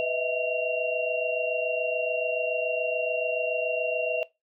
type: tone cluster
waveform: sine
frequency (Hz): 496 / 628 / 655 / 2756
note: B4 / D#5 / E5 / F7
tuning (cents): +7 / +16 / -11 / -24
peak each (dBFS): -30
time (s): 0-4.23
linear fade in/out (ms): 0
effects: noise-tail reverb RT60 0.2 s tail -19 dB re dry